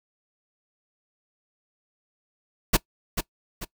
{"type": "noise with echo", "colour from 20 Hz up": "pink", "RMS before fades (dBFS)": -17, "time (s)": [2.73, 2.77], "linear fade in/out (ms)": 10, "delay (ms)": 440, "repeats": 2, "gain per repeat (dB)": -8, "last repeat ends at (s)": 3.65, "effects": ["noise-tail reverb RT60 0.1 s tail -21 dB re dry"]}